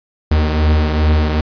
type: beating tone pair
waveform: 45% pulse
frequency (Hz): 76.5 / 79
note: D#2 / D#2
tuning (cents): -29 / +27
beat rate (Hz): 2.5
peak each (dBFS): -12 / -19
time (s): 0.31-1.41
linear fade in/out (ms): 5
effects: resampled to 11025 Hz + 8-bit